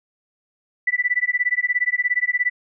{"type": "tone with tremolo", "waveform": "sine", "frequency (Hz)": 1975.5, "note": "B6", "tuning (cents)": 0, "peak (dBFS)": -14, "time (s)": [0.87, 2.5], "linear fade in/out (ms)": 5, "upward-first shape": "sine", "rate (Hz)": 17, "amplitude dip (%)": 100, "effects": []}